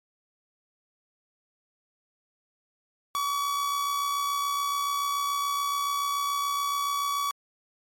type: tone with amplitude modulation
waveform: 45% pulse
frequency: 1136 Hz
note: C#6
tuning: 42 cents sharp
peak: -24 dBFS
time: 3.15-7.31 s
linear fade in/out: 0 ms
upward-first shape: sine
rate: 67 Hz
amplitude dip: 35%
effects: MP3 64 kbps